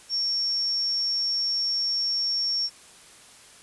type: tone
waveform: sine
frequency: 5490 Hz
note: F8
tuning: 31 cents flat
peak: -23 dBFS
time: 0.09-2.7 s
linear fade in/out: 50 ms
effects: white hiss -50 dBFS RMS until 3.62 s + resampled to 24000 Hz